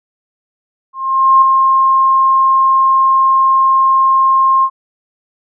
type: tone with ADSR envelope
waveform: sine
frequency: 1064 Hz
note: C6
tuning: 29 cents sharp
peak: -3 dBFS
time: 0.93-4.7 s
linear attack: 490 ms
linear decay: 3 ms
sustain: -4 dB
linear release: 64 ms
effects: none